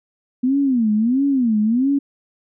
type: tone with vibrato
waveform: sine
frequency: 243.7 Hz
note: B3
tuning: 23 cents flat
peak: -14 dBFS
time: 0.43-1.99 s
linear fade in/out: 10 ms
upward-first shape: sine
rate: 1.5 Hz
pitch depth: 250 cents each way
effects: none